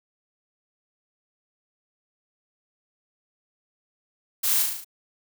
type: noise with echo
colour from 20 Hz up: blue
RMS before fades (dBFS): -24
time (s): 4.43-4.63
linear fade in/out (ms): 10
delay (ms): 36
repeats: 6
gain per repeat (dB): -3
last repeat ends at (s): 4.846
effects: none